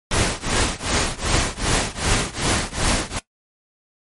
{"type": "noise with tremolo", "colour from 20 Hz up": "pink", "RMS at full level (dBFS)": -17, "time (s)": [0.11, 3.19], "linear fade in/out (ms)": 2, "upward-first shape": "triangle", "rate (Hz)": 2.6, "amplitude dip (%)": 95, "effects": ["noise-tail reverb RT60 0.1 s tail -17 dB re dry", "MP3 48 kbps"]}